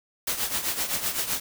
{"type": "noise with tremolo", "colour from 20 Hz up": "white", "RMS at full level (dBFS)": -25, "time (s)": [0.27, 1.4], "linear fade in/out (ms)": 5, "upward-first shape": "triangle", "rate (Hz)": 7.8, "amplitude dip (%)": 75, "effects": []}